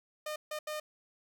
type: tone bursts at uneven times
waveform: sawtooth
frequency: 609 Hz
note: D#5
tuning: 37 cents flat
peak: -32 dBFS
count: 3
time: 0.26-0.36 / 0.51-0.59 / 0.67-0.8 s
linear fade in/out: 5 ms
effects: none